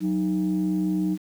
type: tone pair together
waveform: sine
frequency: 185 / 310.3 Hz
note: F#3 / D#4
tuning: 0 / -5 cents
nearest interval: major sixth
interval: 895 cents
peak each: -23 dBFS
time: 0-1.18 s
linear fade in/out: 50 ms
effects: tanh soft clip ceiling -16 dBFS + 8-bit